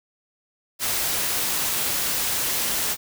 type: noise with amplitude modulation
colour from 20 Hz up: white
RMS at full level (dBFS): -23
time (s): 0.79-2.97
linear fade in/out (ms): 50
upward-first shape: sine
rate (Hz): 245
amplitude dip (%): 30
effects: none